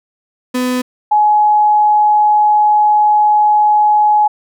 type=tone pair in turn; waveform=35% pulse / sine; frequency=251.3 / 842.8 Hz; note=B3 / G#5; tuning=+30 / +25 cents; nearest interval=octave + major sixth; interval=2095 cents; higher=second; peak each=-12 / -7 dBFS; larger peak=second; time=0.54-0.82 / 1.11-4.28 s; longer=second; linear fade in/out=10 ms; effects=none